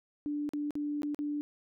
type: tone with dropouts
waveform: sine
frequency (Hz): 293.7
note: D4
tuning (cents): 0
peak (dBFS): -31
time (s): 0.26-1.41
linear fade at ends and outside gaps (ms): 0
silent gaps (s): 0.491-0.535 / 0.707-0.754 / 1.02-1.032 / 1.146-1.19
effects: none